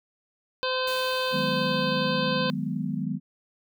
harmonic tone, 514 Hz, C5, 31 cents flat, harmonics 1 / 2 / 3 / 5 / 6 / 7 / 8 / 9, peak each -28 / -31 / -33 / -35 / -36 / -36 / -37 / -38 dBFS, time 0.63-2.5 s, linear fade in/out 0 ms
white noise with exponential decay, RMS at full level -39 dBFS, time 0.87-3.04 s, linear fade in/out 5 ms, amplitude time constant 470 ms
sine chord, G# minor seventh, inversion second, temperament equal, 155.56 / 185 / 207.7 / 246.9 Hz, D#3 / F#3 / G#3 / B3, 0 / 0 / 0 / 0 cents, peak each -32 dBFS, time 1.31-3.2 s, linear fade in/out 50 ms
effects none

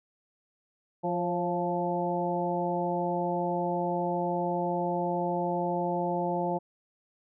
harmonic tone with a mistuned harmonic, 174.61 Hz, F3, in tune, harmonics 1 / 2 / 3 / 4 / 5, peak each -33 / -33 / -33 / -33 / -33 dBFS, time 1.03-6.59 s, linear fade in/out 20 ms, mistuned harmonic 3, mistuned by +40 cents, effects none

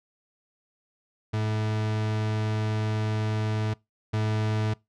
40% pulse tone pair in turn, 108.1 / 108.1 Hz, A2 / A2, -30 / -30 cents, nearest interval unison, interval 0 cents, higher neither, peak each -24 / -23 dBFS, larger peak second, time 1.33-3.74 / 4.13-4.74 s, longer first, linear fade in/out 10 ms, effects noise-tail reverb RT60 0.2 s tail -23 dB re dry + low-pass 5000 Hz 12 dB/octave

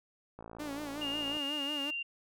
click train, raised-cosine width 1 ms, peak -32 dBFS, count 56, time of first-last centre 0.39-1.369 s, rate 56.2 Hz
sawtooth tone with vibrato, 288.6 Hz, D4, 30 cents flat, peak -34 dBFS, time 0.59-1.91 s, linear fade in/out 10 ms, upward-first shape sine, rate 5.5 Hz, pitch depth 81 cents each way
sine tone with pitch glide, 2826 to 2777 Hz, F7 to F7, +20 to -10 cents, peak -34 dBFS, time 1.01-2.03 s, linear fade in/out 10 ms, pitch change -30 cents, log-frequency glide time 1.79-1.92 s
effects none

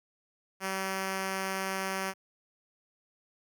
5% pulse tone, 191.5 Hz, G3, 40 cents flat, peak -20 dBFS, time 0.6-2.14 s, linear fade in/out 50 ms, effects none

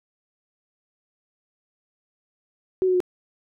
sine tone with pitch steps, 374.2 / 368 / 361.9 Hz, F#4 / F#4 / F#4, +20 / -9 / -38 cents, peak -17 dBFS, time 2.82-3.003 s, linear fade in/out 0 ms, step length 61 ms, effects none

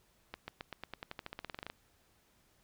accelerating click train, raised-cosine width 0.3 ms, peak -25 dBFS, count 19, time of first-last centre 0.34-1.7 s, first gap 140 ms, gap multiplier 0.92, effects pink hiss -70 dBFS RMS until 2.63 s

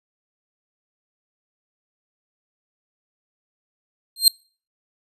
sawtooth tone with exponential growth, 4186 Hz, C8, in tune, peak -3 dBFS, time 4.16-4.28 s, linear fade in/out 2 ms, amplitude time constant 25 ms, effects noise-tail reverb RT60 0.4 s tail -26 dB re dry + resampled to 32000 Hz

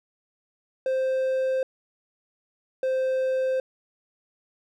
triangle tone pair in turn, 523.3 / 521.4 Hz, C5 / C5, 0 / -6 cents, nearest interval unison, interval 6 cents, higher first, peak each -20 dBFS, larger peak neither, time 0.86-1.63 / 2.83-3.6 s, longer neither, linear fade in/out 2 ms, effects none

